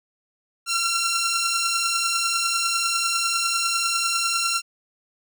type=beating tone pair; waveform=10% pulse; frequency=1357 / 1367 Hz; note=E6 / F6; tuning=+50 / -37 cents; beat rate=10 Hz; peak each=-19 / -14 dBFS; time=0.66-4.62 s; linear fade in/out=50 ms; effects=none